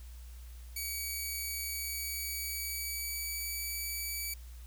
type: tone with pitch glide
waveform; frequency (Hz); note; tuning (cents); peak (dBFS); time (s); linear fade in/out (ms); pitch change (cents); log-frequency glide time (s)
5% pulse; 2266 to 2296; C#7 to D7; +37 to -40; -26; 0.76-4.34; 5; +23; 1.72-3.65
effects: added 60 Hz sine -45 dBFS peak until 4.66 s + white hiss -60 dBFS RMS until 4.66 s